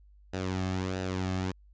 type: tone with flanger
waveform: sawtooth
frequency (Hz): 93.2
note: F#2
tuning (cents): +13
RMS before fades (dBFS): -32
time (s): 0.33-1.52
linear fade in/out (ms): 10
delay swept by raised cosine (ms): 0.9 to 2.1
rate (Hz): 1.5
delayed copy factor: -0.6
effects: added 50 Hz sine -54 dBFS peak until 1.73 s + resampled to 16000 Hz